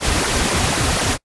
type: noise with flanger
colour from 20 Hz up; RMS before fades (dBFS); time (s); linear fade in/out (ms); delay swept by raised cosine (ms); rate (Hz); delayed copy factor
pink; -18; 0-1.18; 50; 0.25 to 6.25; 4; -0.7
effects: noise-tail reverb RT60 0.1 s tail -24 dB re dry + resampled to 24000 Hz